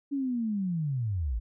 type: linear sweep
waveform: sine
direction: down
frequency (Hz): 286.4 to 49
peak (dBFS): -27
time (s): 0.11-1.4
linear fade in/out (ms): 20
effects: none